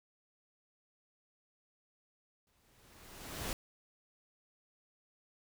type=noise with exponential growth; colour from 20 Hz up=pink; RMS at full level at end=-37 dBFS; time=2.47-3.53 s; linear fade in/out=1 ms; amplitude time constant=230 ms; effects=none